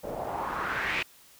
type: noise with low-pass filter sweep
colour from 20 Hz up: white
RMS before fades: -32 dBFS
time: 0.03-1.03 s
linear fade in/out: 10 ms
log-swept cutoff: 520 to 2500 Hz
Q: 3.1
effects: white hiss -56 dBFS RMS until 1.39 s